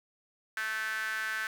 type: tone with high-pass filter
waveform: sawtooth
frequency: 218.8 Hz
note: A3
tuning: 9 cents flat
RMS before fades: -34 dBFS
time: 0.57-1.47 s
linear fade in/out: 2 ms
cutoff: 1600 Hz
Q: 8.2
effects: none